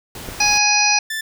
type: noise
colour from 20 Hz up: pink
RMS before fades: -33 dBFS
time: 0.15-0.58 s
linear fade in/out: 2 ms
type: click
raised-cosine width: 2 ms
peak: -15 dBFS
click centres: 0.288 s
type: harmonic tone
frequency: 832 Hz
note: G#5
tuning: 3 cents sharp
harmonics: 1 / 2 / 3 / 5 / 6 / 7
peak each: -20 / -27 / -17 / -24 / -21 / -19 dBFS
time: 0.4-0.99 s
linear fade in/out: 5 ms
type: tone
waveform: sawtooth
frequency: 1763 Hz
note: A6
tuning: 3 cents sharp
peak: -19 dBFS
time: 1.1-1.21 s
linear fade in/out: 5 ms
effects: none